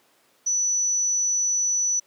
sine tone, 5950 Hz, F#8, 9 cents sharp, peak -20 dBFS, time 0.46-2 s, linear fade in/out 10 ms, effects pink hiss -61 dBFS RMS until 2.06 s + high-pass 300 Hz 12 dB/octave

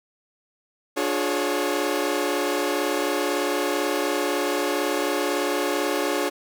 sawtooth tone cluster, 294.5 / 357.5 / 421.5 / 551 Hz, D4 / F4 / G#4 / C#5, +5 / +41 / +26 / -11 cents, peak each -24 dBFS, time 0.96-6.3 s, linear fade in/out 20 ms, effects none

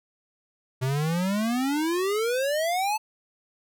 square exponential sweep, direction up, 126.2 to 884 Hz, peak -24 dBFS, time 0.81-2.98 s, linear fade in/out 20 ms, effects none

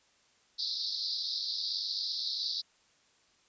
white band-pass noise, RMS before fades -35 dBFS, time 0.58-2.62 s, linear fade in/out 20 ms, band 3800 to 5100 Hz, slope 96 dB/octave, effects white hiss -67 dBFS RMS until 3.48 s + resampled to 16000 Hz

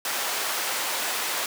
pink high-pass noise, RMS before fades -28 dBFS, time 0.05-1.46 s, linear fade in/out 2 ms, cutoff 720 Hz, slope 12 dB/octave, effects none

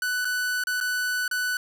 45% pulse tone with dropouts, 1490 Hz, F#6, 12 cents sharp, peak -24 dBFS, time 0.02-1.57 s, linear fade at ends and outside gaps 2 ms, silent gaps 0.247-0.252 / 0.638-0.67 / 0.803-0.81 / 1.279-1.312 s, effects none

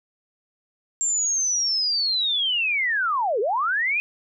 sine linear two-way sweep, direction down then up, 7430 to 385.2 to 2522 Hz, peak -20 dBFS, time 1.01-4 s, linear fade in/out 0 ms, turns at 3.4 s, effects none

